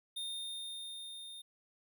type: tone with level ramp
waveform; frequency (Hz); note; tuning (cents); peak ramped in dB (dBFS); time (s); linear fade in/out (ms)
square; 3647; A#7; -39; -38 to -47; 0.16-1.42; 10
effects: none